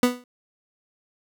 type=tone with exponential decay; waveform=30% pulse; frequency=246.9 Hz; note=B3; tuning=in tune; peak=-10 dBFS; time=0.03-0.24 s; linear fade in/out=2 ms; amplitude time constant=44 ms; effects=none